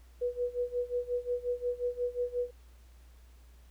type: tone with tremolo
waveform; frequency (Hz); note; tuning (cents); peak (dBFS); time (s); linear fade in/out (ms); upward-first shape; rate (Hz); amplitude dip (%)
sine; 489.4; B4; -16; -27; 0.21-2.51; 10; sine; 5.6; 90
effects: added 60 Hz sine -53 dBFS peak until 3.7 s + pink hiss -66 dBFS RMS until 3.7 s